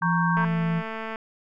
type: tone with pitch glide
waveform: sine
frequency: 170 to 168.05 Hz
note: F3 to E3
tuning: -46 to +34 cents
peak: -22 dBFS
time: 0.01-0.83 s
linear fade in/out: 50 ms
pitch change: -20 cents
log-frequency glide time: 0.12-0.58 s
type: chord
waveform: sine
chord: G diminished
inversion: first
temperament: equal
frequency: 932.3 / 1108.7 / 1568 Hz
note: Bb5 / Db6 / G6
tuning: 0 / 0 / 0 cents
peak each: -27 dBFS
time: 0.02-0.45 s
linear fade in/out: 2 ms
type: click train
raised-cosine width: 0.5 ms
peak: -19 dBFS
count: 176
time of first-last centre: 0.37-1.158 s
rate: 222 Hz
effects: none